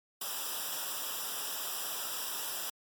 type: noise with comb filter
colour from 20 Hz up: white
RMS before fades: -37 dBFS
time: 0.21-2.7 s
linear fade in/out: 5 ms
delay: 0.46 ms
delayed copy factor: -1
effects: MP3 96 kbps